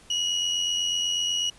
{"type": "tone with amplitude modulation", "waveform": "35% pulse", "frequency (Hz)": 2906, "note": "F#7", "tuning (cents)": -32, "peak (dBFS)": -20, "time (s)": [0.1, 1.5], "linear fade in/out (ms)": 5, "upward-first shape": "sine", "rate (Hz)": 88.1, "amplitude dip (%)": 40, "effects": ["pink hiss -53 dBFS RMS until 1.58 s", "resampled to 24000 Hz"]}